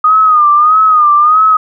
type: tone with vibrato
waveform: sine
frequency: 1232 Hz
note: D#6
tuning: 17 cents flat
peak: -4 dBFS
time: 0.04-1.57 s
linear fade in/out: 5 ms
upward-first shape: sine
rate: 1.6 Hz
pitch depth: 80 cents each way
effects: none